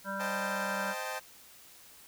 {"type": "harmonic tone", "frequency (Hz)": 196, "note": "G3", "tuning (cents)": 0, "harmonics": [1, 3, 5, 7, 8], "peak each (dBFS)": [-40, -40, -40, -40, -40], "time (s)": [0.04, 0.95], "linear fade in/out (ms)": 50}
{"type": "chord", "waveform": "20% pulse", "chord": "A half-diminished seventh", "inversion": "first", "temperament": "equal with one note detuned", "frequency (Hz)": [519, 622.3, 784, 880], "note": ["C5", "Eb5", "G5", "A5"], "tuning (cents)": [-14, 0, 0, 0], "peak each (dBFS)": -36, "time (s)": [0.19, 1.2], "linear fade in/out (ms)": 20}
{"effects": ["white hiss -55 dBFS RMS until 2.07 s"]}